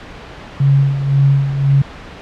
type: tone with tremolo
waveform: sine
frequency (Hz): 138.59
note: C#3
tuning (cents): 0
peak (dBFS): -7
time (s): 0.6-1.82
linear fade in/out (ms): 5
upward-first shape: sine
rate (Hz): 1.9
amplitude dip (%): 65
effects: pink hiss -33 dBFS RMS until 2.21 s + low-pass 3000 Hz 12 dB/octave